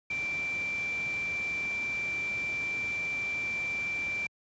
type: tone in noise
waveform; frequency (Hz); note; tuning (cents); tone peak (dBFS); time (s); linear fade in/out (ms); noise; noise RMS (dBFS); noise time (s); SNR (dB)
sine; 2349; D7; 0; -30; 0.1-4.27; 5; pink; -44; 0.1-4.27; +11
effects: high-pass 80 Hz 12 dB/octave + resampled to 16000 Hz